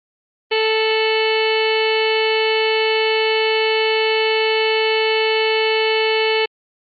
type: harmonic tone with a mistuned harmonic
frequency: 440 Hz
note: A4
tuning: in tune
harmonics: 1 / 2 / 3 / 4 / 5 / 6 / 7 / 8 / 9 / 10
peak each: -17 / -24 / -33 / -28 / -24 / -25 / -24 / -36 / -36 / -30 dBFS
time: 0.51-6.46 s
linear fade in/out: 10 ms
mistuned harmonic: 7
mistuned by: -42 cents
effects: Opus 24 kbps